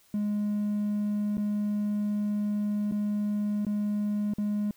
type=tone with dropouts; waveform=triangle; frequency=207.7 Hz; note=G#3; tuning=in tune; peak=-23 dBFS; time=0.14-4.71 s; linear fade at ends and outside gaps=2 ms; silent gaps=1.371-1.379 / 2.913-2.921 / 3.65-3.666 / 4.337-4.383 s; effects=tanh soft clip ceiling -20 dBFS + white hiss -62 dBFS RMS until 4.76 s